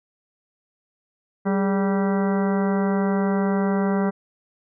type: harmonic tone with a mistuned harmonic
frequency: 194.8 Hz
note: G3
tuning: 11 cents flat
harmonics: 1 / 2 / 3 / 4 / 5 / 6 / 7 / 8 / 10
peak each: -20 / -26 / -30 / -32 / -34 / -36 / -37 / -38 / -40 dBFS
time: 1.45-4.11 s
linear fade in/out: 20 ms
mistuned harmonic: 2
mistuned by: +78 cents
effects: none